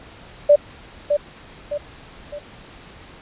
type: tone with echo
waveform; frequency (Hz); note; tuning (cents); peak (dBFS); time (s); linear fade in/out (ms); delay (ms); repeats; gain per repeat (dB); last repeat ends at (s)
sine; 585; D5; -7; -7; 0.49-0.56; 10; 610; 3; -7; 2.39
effects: pink hiss -43 dBFS RMS until 3.21 s + resampled to 8000 Hz